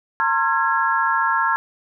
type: tone cluster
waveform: sine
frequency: 912 / 1067 / 1364 / 1659 Hz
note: A#5 / C6 / F6 / G#6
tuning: -38 / +34 / -41 / -2 cents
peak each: -22 dBFS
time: 0.2-1.56 s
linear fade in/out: 0 ms
effects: none